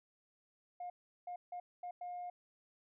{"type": "tone bursts at uneven times", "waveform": "sine", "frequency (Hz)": 712, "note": "F5", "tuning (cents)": 33, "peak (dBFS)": -40, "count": 5, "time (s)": [[0.8, 0.9], [1.27, 1.36], [1.52, 1.6], [1.83, 1.91], [2.01, 2.3]], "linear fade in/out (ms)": 5, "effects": ["tanh soft clip ceiling -38 dBFS"]}